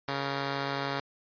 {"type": "tone pair together", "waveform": "5% pulse", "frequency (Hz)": [138.96, 466.2], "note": ["C#3", "A#4"], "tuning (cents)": [5, 0], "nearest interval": "octave + major sixth", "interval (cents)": 2095, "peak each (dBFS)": [-19, -28], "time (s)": [0.08, 1], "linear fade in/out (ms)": 2, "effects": ["resampled to 11025 Hz"]}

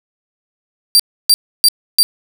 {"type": "tone bursts", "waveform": "sawtooth", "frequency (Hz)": 4699, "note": "D8", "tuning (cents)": 0, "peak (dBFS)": -3, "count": 4, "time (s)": [0.95, 2.03], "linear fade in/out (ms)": 0, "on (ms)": 45, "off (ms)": 300, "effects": []}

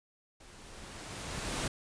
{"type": "noise with level ramp", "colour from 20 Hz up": "pink", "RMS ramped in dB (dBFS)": [-55, -33], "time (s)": [0.4, 1.68], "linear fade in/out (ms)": 5, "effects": ["resampled to 22050 Hz"]}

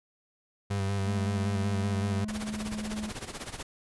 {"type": "tone with vibrato", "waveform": "35% pulse", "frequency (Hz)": 98.6, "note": "G2", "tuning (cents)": 11, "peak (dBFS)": -26, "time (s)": [0.7, 2.25], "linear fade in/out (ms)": 10, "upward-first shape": "square", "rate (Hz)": 5.3, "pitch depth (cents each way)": 24}
{"type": "tone", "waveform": "triangle", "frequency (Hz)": 213, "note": "G#3", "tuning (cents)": 44, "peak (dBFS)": -31, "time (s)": [1.03, 3.13], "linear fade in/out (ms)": 50}
{"type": "noise with tremolo", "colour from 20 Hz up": "pink", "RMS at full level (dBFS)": -36, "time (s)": [2.28, 3.63], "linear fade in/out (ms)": 5, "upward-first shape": "sine", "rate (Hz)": 16, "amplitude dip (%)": 80}
{"effects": ["resampled to 24000 Hz"]}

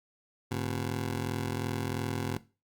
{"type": "ring-modulated tone", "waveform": "20% pulse", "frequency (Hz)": 123.5, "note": "B2", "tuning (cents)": 0, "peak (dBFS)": -23, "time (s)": [0.51, 2.37], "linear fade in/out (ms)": 0, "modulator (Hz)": 21.4, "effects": ["noise-tail reverb RT60 0.3 s tail -17 dB re dry", "Opus 48 kbps"]}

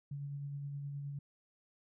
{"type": "tone with tremolo", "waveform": "sine", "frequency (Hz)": 141.9, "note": "C#3", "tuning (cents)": 41, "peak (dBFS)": -38, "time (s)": [0.11, 1.19], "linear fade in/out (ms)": 5, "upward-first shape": "sine", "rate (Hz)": 9.6, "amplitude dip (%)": 25, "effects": []}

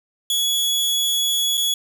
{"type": "tone with dropouts", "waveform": "sawtooth", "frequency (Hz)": 3376, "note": "G#7", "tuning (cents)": 28, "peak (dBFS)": -15, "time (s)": [0.3, 1.74], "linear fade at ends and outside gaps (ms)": 2, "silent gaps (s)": [1.572, 1.576], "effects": ["9-bit"]}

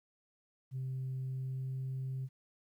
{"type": "tone with pitch glide", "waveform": "sine", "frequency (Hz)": [130.81, 131.72], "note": ["C3", "C3"], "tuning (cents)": [0, 12], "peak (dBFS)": -34, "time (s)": [0.71, 2.29], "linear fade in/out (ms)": 50, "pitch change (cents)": 12, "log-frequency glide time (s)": [1.21, 1.93], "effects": ["tanh soft clip ceiling -33 dBFS", "12-bit"]}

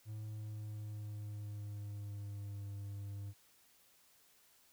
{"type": "tone with pitch glide", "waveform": "triangle", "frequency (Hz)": [107.8, 100.58], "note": ["A2", "G2"], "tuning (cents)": [-35, 45], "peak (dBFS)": -40, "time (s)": [0.05, 3.34], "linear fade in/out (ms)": 50, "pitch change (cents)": -120, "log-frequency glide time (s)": [0.23, 2.66], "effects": ["white hiss -68 dBFS RMS until 4.72 s"]}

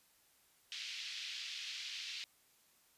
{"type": "band-pass noise", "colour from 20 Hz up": "pink", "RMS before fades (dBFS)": -45, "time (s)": [0.72, 2.24], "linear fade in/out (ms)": 0, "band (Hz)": [2500, 5000], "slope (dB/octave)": 24, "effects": ["white hiss -70 dBFS RMS until 2.97 s", "resampled to 32000 Hz"]}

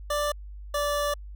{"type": "tone pair in turn", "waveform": "25% pulse", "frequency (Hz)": [588, 581.9], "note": ["D5", "D5"], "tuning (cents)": [2, -16], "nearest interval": "unison", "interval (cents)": 18, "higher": "first", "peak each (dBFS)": -21, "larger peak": "neither", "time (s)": [[0.1, 0.32], [0.74, 1.14]], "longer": "second", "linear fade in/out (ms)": 5, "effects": ["added 50 Hz sine -38 dBFS peak until 1.35 s"]}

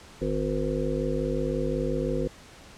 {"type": "harmonic tone with a mistuned harmonic", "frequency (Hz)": 51.91, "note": "G#1", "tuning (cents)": 0, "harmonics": [1, 3, 5, 7, 9, 10], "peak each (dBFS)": [-32, -32, -32, -32, -32, -32], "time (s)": [0.21, 2.28], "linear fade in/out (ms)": 10, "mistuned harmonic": 10, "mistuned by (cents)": -21, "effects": ["pink hiss -49 dBFS RMS until 2.77 s", "low-pass 8000 Hz 12 dB/octave"]}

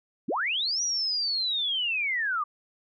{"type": "linear two-way sweep", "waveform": "sine", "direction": "up then down", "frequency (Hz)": [146.8, 5860, 1148], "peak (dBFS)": -25, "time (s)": [0.28, 2.44], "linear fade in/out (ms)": 10, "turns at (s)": 0.82, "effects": []}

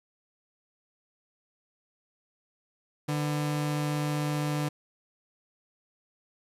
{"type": "tone pair together", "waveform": "30% pulse", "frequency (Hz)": [148.73, 501], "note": ["D3", "B4"], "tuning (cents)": [22, 25], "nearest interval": "octave + major sixth", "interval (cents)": 2103, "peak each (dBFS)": [-25, -35], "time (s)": [3.08, 4.69], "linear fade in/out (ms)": 10, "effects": ["resampled to 32000 Hz"]}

